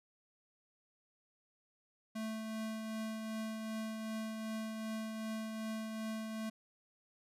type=tone with tremolo; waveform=square; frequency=220 Hz; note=A3; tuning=in tune; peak=-38 dBFS; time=2.15-6.5 s; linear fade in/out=10 ms; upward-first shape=triangle; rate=2.6 Hz; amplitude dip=35%; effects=resampled to 32000 Hz